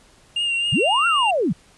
triangle tone with vibrato, 2794 Hz, F7, in tune, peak -18 dBFS, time 0.36-1.31 s, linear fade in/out 5 ms, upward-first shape triangle, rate 3.9 Hz, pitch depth 41 cents each way
sine linear two-way sweep, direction up then down, 87.31 to 1421 to 127.5 Hz, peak -17 dBFS, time 0.72-1.53 s, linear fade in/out 10 ms, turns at 1.07 s
effects pink hiss -53 dBFS RMS until 1.77 s + resampled to 24000 Hz

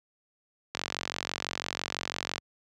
click train, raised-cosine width 0.2 ms, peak -12 dBFS, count 76, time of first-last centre 0.75-2.38 s, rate 46 Hz, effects high-pass 80 Hz 12 dB/octave

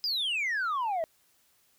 sine exponential sweep, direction down, 5080 to 622.3 Hz, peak -25 dBFS, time 0.04-1.04 s, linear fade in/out 0 ms, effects tanh soft clip ceiling -26 dBFS + white hiss -67 dBFS RMS until 1.78 s

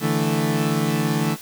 30% pulse chord, D suspended second, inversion none, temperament equal, 146.83 / 164.81 / 220 Hz, D3 / E3 / A3, 0 / 0 / 0 cents, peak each -21 dBFS, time 0-1.37 s, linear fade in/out 50 ms, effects white hiss -40 dBFS RMS until 1.41 s

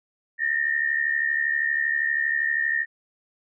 sine tone pair together, 1795.4 / 1868 Hz, A6 / A#6, +34 / +3 cents, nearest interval minor second, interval 69 cents, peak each -24 dBFS, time 0.38-2.86 s, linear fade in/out 50 ms, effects none

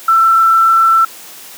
sine tone with frequency modulation, 1337 Hz, E6, 24 cents sharp, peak -6 dBFS, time 0.08-1.05 s, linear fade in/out 5 ms, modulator 27.2 Hz, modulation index 0.43, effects white hiss -34 dBFS RMS until 1.57 s + high-pass 200 Hz 12 dB/octave

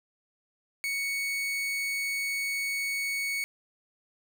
40% pulse tone, 2224 Hz, C#7, 5 cents sharp, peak -28 dBFS, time 0.84-3.44 s, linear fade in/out 0 ms, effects none

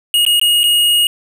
square tone with dropouts, 2873 Hz, F7, 48 cents sharp, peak -10 dBFS, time 0.14-1.07 s, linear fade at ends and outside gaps 1 ms, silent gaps 0.251-0.264 / 0.397-0.414 / 0.633-0.639 s, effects none

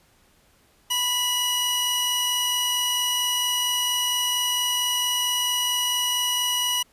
sawtooth tone pair together, 987.8 / 2919 Hz, B5 / F#7, 0 / -24 cents, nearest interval octave + perfect fifth, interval 1876 cents, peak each -26 / -19 dBFS, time 0.9-6.83 s, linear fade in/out 10 ms, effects pink hiss -60 dBFS RMS until 6.92 s + resampled to 32000 Hz

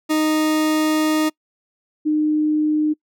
40% pulse / sine tone pair in turn, 310 / 304.9 Hz, D#4 / D#4, -6 / -35 cents, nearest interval unison, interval 29 cents, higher first, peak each -15 dBFS, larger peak neither, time 0.09-1.3 / 2.05-2.94 s, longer first, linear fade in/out 20 ms, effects noise-tail reverb RT60 0.1 s tail -26 dB re dry

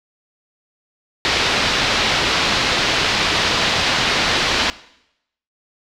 white low-pass noise, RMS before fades -18 dBFS, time 1.25-4.7 s, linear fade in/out 0 ms, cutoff 4500 Hz, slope 24 dB/octave, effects noise-tail reverb RT60 0.8 s tail -19 dB re dry

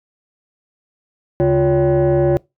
sine tone with frequency modulation, 352.1 Hz, F4, 14 cents sharp, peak -9 dBFS, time 1.4-2.37 s, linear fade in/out 0 ms, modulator 213 Hz, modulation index 1.2, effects noise-tail reverb RT60 0.2 s tail -24 dB re dry + tanh soft clip ceiling -10 dBFS

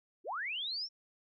sine linear sweep, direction up, 287.8 to 5570 Hz, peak -35 dBFS, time 0.24-0.89 s, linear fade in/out 50 ms, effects none

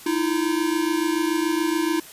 square tone pair together, 312 / 339 Hz, D#4 / E4, +5 / +49 cents, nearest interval minor second, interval 144 cents, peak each -24 dBFS, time 0.06-2 s, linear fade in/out 5 ms, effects white hiss -43 dBFS RMS until 2.12 s + resampled to 32000 Hz

